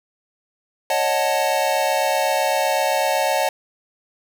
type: chord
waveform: square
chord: D# half-diminished seventh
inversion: third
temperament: equal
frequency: 554.4 / 622.3 / 740 / 880 Hz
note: C#5 / D#5 / F#5 / A5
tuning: 0 / 0 / 0 / 0 cents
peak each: -24 dBFS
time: 0.9-3.49 s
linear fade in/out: 2 ms
effects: none